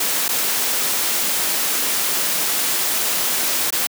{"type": "noise with dropouts", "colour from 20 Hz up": "white", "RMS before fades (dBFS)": -20, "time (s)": [0, 3.87], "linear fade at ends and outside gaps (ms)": 5, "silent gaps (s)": [[0.282, 0.289], [3.705, 3.724]], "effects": ["high-pass 200 Hz 12 dB/octave"]}